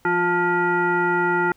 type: tone with frequency modulation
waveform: sine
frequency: 880 Hz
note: A5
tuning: in tune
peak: -17 dBFS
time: 0.05-1.52 s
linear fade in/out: 2 ms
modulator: 526 Hz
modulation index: 1.5
effects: pink hiss -59 dBFS RMS until 1.56 s